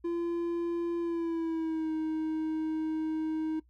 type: tone with pitch glide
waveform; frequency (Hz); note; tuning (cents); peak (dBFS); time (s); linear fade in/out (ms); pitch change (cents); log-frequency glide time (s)
triangle; 341.5 to 315; F4 to D#4; -39 to +21; -27; 0.04-3.6; 10; -140; 0.99-1.92
effects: noise-tail reverb RT60 0.1 s tail -19 dB re dry + added 60 Hz sine -60 dBFS peak until 3.69 s